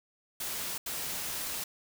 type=noise bursts at uneven times; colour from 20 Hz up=white; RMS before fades=-36 dBFS; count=2; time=0.4-0.78 / 0.86-1.64 s; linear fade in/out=5 ms; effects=none

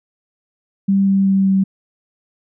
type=tone with pitch steps; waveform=sine; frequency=196 / 194.87 / 193.75 / 192.63 Hz; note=G3 / G3 / G3 / G3; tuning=0 / -10 / -20 / -30 cents; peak=-11 dBFS; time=0.88-1.64 s; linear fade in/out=10 ms; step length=190 ms; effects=none

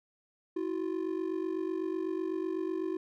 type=ring-modulated tone; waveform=triangle; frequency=349.2 Hz; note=F4; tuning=in tune; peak=-26 dBFS; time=0.56-2.97 s; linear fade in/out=5 ms; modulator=24 Hz; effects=none

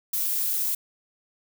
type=noise; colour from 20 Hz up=violet; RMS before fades=-26 dBFS; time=0.13-0.75 s; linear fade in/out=5 ms; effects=none

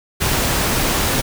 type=noise; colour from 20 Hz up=pink; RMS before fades=-18 dBFS; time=0.2-1.22 s; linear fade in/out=20 ms; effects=none

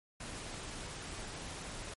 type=noise; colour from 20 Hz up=pink; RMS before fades=-44 dBFS; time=0.2-1.94 s; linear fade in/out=5 ms; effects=MP3 48 kbps

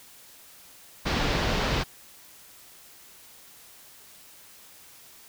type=low-pass noise; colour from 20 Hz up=pink; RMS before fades=-26 dBFS; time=1.05-1.84 s; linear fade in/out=20 ms; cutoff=5000 Hz; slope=24 dB/octave; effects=white hiss -51 dBFS RMS until 5.28 s

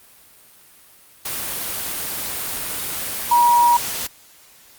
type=tone in noise; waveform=sine; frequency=955 Hz; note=A#5; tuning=42 cents sharp; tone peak=-11 dBFS; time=3.31-3.77 s; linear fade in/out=5 ms; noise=white; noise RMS=-26 dBFS; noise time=1.25-4.07 s; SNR=+12 dB; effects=white hiss -49 dBFS RMS until 4.78 s + Opus 32 kbps

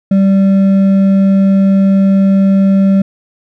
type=tone with hard clipping; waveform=triangle; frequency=194.6 Hz; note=G3; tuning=12 cents flat; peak=-7 dBFS; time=0.11-3.02 s; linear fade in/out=5 ms; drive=8 dB; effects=none

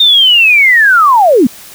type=linear sweep; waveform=sine; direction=down; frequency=3681 to 209.8 Hz; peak=-3 dBFS; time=0-1.47 s; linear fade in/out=5 ms; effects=white hiss -33 dBFS RMS until 1.74 s

